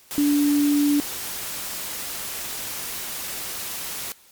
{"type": "tone in noise", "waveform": "sine", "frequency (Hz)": 290, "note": "D4", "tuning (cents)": -22, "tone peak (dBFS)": -16, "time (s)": [0.18, 1], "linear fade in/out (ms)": 0, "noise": "white", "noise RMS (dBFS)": -31, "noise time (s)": [0.11, 4.12], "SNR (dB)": 12, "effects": ["white hiss -53 dBFS RMS until 4.31 s", "MP3 96 kbps"]}